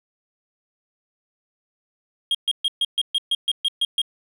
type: tone bursts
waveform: triangle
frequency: 3244 Hz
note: G#7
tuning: 41 cents flat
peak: -16 dBFS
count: 11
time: 2.31-4.017 s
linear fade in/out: 2 ms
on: 37 ms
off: 130 ms
effects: none